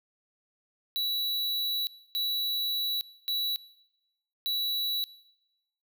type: tone bursts at uneven times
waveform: square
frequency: 3929 Hz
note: B7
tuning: 10 cents flat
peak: -28 dBFS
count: 4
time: 0.96-1.87 / 2.15-3.01 / 3.28-3.56 / 4.46-5.04 s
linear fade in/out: 0 ms
effects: noise-tail reverb RT60 0.9 s tail -20 dB re dry